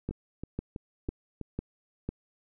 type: two click trains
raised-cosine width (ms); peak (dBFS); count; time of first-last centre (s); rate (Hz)
3; -19 / -24; 5 / 5; 0.09-2.09 / 0.11-1.413; 2 / 3.07
effects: none